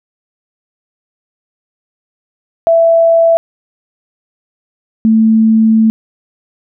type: tone pair in turn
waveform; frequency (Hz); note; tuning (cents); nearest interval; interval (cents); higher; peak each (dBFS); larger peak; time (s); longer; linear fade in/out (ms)
sine; 664 / 221.6; E5 / A3; +12 / +13; octave + perfect fifth; 1899; first; -5; neither; 2.67-3.37 / 5.05-5.9; second; 0
effects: none